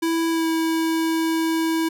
square tone with pitch glide, 329.6 to 325.1 Hz, E4 to E4, 0 to -24 cents, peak -20 dBFS, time 0.02-1.89 s, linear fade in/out 10 ms, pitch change -24 cents, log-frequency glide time 0.3-0.47 s, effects none

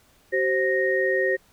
sine tone cluster, 381.5 / 526 / 1861 Hz, G4 / C5 / A#6, -47 / +9 / -3 cents, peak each -24 dBFS, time 0.32-1.37 s, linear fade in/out 20 ms, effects pink hiss -59 dBFS RMS until 1.52 s

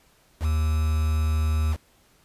triangle tone with quantisation, 77.78 Hz, D#2, in tune, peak -18 dBFS, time 0.4-1.77 s, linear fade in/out 50 ms, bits 6, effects pink hiss -60 dBFS RMS until 2.24 s + resampled to 32000 Hz

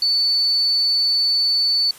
sine tone, 4490 Hz, C#8, 21 cents sharp, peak -15 dBFS, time 0.02-1.91 s, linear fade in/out 2 ms, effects white hiss -43 dBFS RMS until 1.98 s + resampled to 32000 Hz

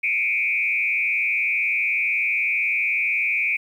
sine tone with frequency modulation, 2349 Hz, D7, in tune, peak -19 dBFS, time 0.03-3.57 s, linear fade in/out 10 ms, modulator 122 Hz, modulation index 1.3, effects 9-bit

